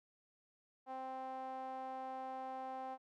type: tone with band-pass filter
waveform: sawtooth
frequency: 261.6 Hz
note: C4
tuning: in tune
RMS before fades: -45 dBFS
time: 0.86-2.98 s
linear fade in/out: 50 ms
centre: 790 Hz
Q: 3.8
effects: none